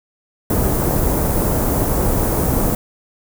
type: band-stop noise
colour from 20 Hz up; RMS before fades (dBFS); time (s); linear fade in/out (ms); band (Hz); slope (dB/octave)
pink; -17; 0.5-2.75; 2; 800 to 13000; 12
effects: none